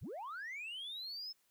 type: linear sweep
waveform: sine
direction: up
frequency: 47.23 to 5274 Hz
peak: -40 dBFS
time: 0.01-1.33 s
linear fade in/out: 20 ms
effects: tanh soft clip ceiling -40 dBFS + white hiss -75 dBFS RMS until 1.5 s